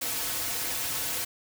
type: noise with comb filter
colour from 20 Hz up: white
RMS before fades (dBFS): -31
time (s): 0.01-1.25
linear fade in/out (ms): 10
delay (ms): 5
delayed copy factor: -0.9
effects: none